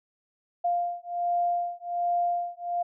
sine beating tone pair, 698.5 / 699.8 Hz, F5 / F5, 0 / +3 cents, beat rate 1.3 Hz, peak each -28 dBFS, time 0.64-2.83 s, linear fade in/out 10 ms, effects none

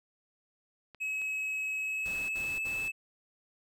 clicks, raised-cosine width 0.3 ms, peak -34 / -36 dBFS, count 2, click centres 0.947 / 1.217 s
triangle tone with pitch glide, 2564 to 2615 Hz, E7 to E7, -49 to -15 cents, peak -30 dBFS, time 1-2.92 s, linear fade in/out 20 ms, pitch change +34 cents, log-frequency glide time 1.78-2.66 s
pink noise bursts, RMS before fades -47 dBFS, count 3, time 2.05-2.886 s, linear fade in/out 10 ms, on 240 ms, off 58 ms
effects none

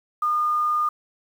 sine tone with quantisation, 1217 Hz, D#6, 39 cents flat, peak -19 dBFS, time 0.22-0.89 s, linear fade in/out 5 ms, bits 8, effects none

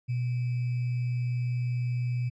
sine tone with sample-and-hold, 122.8 Hz, B2, 9 cents flat, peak -26 dBFS, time 0.08-2.3 s, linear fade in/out 20 ms, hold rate 2450 Hz, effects low-pass 4000 Hz 12 dB/octave

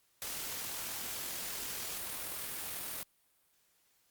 white noise with amplitude modulation, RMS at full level -39 dBFS, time 0.22-3.03 s, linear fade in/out 0 ms, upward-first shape sine, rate 40.6 Hz, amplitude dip 25%, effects white hiss -72 dBFS RMS until 4.1 s + Opus 48 kbps

